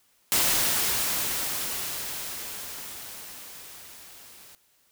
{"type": "noise with level ramp", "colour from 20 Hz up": "white", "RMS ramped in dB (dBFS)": [-22, -50], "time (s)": [0.32, 4.55], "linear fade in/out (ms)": 0, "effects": ["white hiss -65 dBFS RMS until 4.91 s"]}